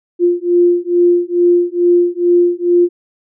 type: beating tone pair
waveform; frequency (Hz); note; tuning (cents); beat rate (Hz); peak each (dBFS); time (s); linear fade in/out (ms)
sine; 349.2 / 351.5; F4 / F4; 0 / +11; 2.3; -12; 0.19-2.89; 50
effects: none